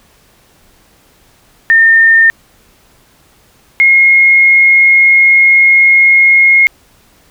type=tone pair in turn; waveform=sine; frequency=1814 / 2152 Hz; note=A#6 / C7; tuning=-48 / +48 cents; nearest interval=minor third; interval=296 cents; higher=second; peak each=-3 dBFS; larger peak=neither; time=1.7-2.3 / 3.8-6.67 s; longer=second; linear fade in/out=0 ms; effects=pink hiss -48 dBFS RMS until 7.3 s